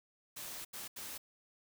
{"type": "noise bursts at uneven times", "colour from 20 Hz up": "white", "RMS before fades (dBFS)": -45, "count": 3, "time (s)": [[0.36, 0.65], [0.73, 0.88], [0.96, 1.18]], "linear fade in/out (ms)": 10, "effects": []}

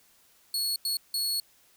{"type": "tone bursts at uneven times", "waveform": "sawtooth", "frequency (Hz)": 4362, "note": "C#8", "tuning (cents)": -29, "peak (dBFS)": -24, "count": 3, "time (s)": [[0.54, 0.76], [0.85, 0.97], [1.14, 1.4]], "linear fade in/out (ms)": 2, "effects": ["white hiss -62 dBFS RMS until 1.76 s"]}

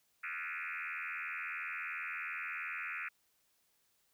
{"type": "tone with frequency modulation", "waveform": "sine", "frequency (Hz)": 1935, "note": "B6", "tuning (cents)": -36, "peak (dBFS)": -38, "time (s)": [0.23, 3.09], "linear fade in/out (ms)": 10, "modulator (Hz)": 82.9, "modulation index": 7.5, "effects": ["white hiss -75 dBFS RMS until 4.13 s"]}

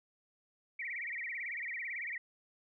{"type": "tone with vibrato", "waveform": "sine", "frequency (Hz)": 2089, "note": "C7", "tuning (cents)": -3, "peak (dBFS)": -37, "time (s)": [0.79, 2.18], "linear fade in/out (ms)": 5, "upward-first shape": "sine", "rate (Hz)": 18, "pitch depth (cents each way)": 210, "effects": []}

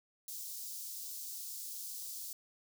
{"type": "high-pass noise", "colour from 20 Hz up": "white", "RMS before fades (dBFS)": -44, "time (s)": [0.28, 2.33], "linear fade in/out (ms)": 2, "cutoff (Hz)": 4600, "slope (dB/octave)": 24, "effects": []}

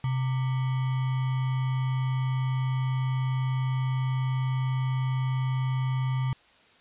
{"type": "tone with sample-and-hold", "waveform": "sine", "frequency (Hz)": 130, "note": "C3", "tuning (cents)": -11, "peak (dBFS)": -24, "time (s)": [0.04, 6.33], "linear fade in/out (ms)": 2, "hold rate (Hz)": 1050, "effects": ["white hiss -58 dBFS RMS until 6.8 s", "resampled to 8000 Hz"]}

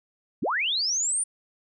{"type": "linear sweep", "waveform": "sine", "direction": "up", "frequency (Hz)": [111, 9397], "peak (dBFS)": -23, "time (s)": [0.42, 1.24], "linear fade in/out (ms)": 10, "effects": []}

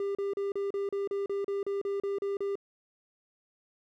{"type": "tone bursts", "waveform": "triangle", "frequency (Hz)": 398.4, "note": "G4", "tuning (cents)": 28, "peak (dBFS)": -27, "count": 14, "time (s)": [0, 2.555], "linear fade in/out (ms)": 2, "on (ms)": 150, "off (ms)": 35, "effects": []}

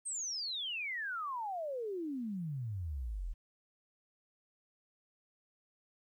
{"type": "exponential sweep", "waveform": "sine", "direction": "down", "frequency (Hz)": [8660, 37.6], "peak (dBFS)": -36, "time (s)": [0.05, 3.34], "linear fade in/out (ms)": 20, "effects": ["12-bit"]}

